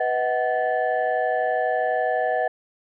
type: tone cluster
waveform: sine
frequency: 494.8 / 634 / 746 / 1738 Hz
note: B4 / D#5 / F#5 / A6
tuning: +3 / +32 / +14 / -22 cents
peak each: -26 / -24 / -23 / -29 dBFS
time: 0-2.48 s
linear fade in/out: 5 ms
effects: tanh soft clip ceiling -12 dBFS